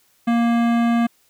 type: tone with hard clipping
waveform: sine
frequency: 234.2 Hz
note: A#3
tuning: 8 cents sharp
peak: -17 dBFS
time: 0.27-1.07 s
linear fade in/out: 10 ms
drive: 17 dB
effects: white hiss -60 dBFS RMS until 1.29 s